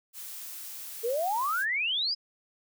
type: noise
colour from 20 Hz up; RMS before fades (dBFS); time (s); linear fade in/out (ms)
blue; -41; 0.13-1.66; 50
type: exponential sweep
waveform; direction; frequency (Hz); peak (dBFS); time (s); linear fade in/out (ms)
sine; up; 440 to 5130; -26; 1.03-2.15; 20
effects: none